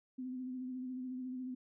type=tone with vibrato; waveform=sine; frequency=255 Hz; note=C4; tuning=44 cents flat; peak=-39 dBFS; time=0.18-1.55 s; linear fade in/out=10 ms; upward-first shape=sine; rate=14 Hz; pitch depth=31 cents each way; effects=none